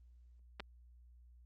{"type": "clicks", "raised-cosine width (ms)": 0.3, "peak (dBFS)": -28, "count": 2, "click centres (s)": [0.598, 0.603], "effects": ["added 60 Hz sine -58 dBFS peak until 1.45 s", "Opus 32 kbps"]}